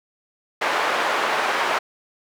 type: band-pass noise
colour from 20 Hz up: white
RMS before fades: -22 dBFS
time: 0.61-1.79 s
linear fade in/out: 10 ms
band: 530 to 1500 Hz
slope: 12 dB/octave
effects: none